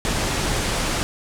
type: low-pass noise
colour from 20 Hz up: pink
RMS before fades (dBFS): -23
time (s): 0.05-1.03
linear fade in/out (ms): 0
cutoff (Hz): 9700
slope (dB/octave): 24
effects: none